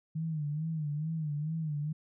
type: tone with vibrato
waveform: sine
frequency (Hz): 154.2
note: D#3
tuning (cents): -15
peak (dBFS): -31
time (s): 0.15-1.93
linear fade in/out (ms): 10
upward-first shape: sine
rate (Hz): 2.3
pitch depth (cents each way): 96
effects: none

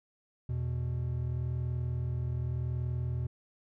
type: tone pair together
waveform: triangle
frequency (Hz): 82.63 / 123.47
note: E2 / B2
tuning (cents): +5 / 0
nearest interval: perfect fifth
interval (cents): 695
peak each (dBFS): -33 / -30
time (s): 0.49-3.27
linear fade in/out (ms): 5
effects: none

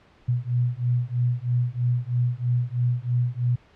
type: beating tone pair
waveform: sine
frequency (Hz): 120.9 / 124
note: B2 / B2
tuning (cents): -36 / +7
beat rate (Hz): 3.1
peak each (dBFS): -24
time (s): 0.28-3.56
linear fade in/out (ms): 10
effects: pink hiss -56 dBFS RMS until 3.75 s + low-pass 3000 Hz 12 dB/octave

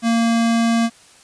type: tone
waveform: square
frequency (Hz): 230.4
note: A#3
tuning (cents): -20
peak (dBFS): -15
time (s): 0.02-0.9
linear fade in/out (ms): 50
effects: white hiss -48 dBFS RMS until 1.23 s + resampled to 22050 Hz

